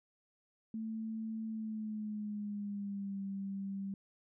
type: tone with pitch glide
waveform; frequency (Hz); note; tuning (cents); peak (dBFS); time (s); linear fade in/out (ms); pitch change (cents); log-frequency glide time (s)
sine; 221.4 to 196.11; A3 to G3; +11 to +1; -37; 0.74-3.94; 2; -210; 1.47-3.21
effects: none